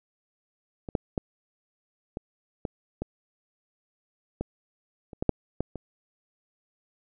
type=clicks; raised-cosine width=2 ms; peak=-23 / -10 / -13 / -19 / -16 / -17 / -16 / -28 / -14 / -6 / -13 / -22 dBFS; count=12; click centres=0.888 / 0.952 / 1.178 / 2.171 / 2.652 / 3.02 / 4.41 / 5.132 / 5.225 / 5.293 / 5.606 / 5.757 s; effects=none